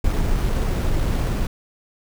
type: noise with sample-and-hold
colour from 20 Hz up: brown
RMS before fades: -20 dBFS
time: 0.04-1.47 s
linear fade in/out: 5 ms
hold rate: 7350 Hz
effects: none